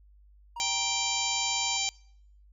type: tone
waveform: triangle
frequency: 943 Hz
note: A#5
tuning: 20 cents sharp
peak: -34 dBFS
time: 0.56-1.77 s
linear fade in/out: 5 ms
type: harmonic tone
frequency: 784 Hz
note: G5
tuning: in tune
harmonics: 1 / 3 / 4 / 5 / 6 / 7 / 8 / 9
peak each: -39 / -35 / -34 / -36 / -36 / -38 / -37 / -33 dBFS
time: 0.6-1.89 s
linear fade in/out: 0 ms
effects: noise-tail reverb RT60 0.7 s tail -25 dB re dry + added 50 Hz sine -54 dBFS peak until 2.52 s